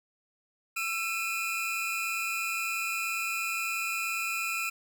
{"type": "tone cluster", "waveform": "45% pulse", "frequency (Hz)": [1341, 2447, 2645], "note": ["E6", "D#7", "E7"], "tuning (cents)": [29, -29, 5], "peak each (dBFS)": [-36, -32, -36], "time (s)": [0.76, 4.7], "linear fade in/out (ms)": 10, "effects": []}